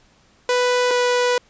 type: tone pair in turn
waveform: sawtooth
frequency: 494.8 / 491.7 Hz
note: B4 / B4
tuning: +3 / -8 cents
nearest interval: unison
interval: 11 cents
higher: first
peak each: -12 dBFS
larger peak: neither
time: 0.49-0.91 / 0.91-1.38 s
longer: second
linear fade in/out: 2 ms
effects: pink hiss -56 dBFS RMS until 1.49 s + resampled to 16000 Hz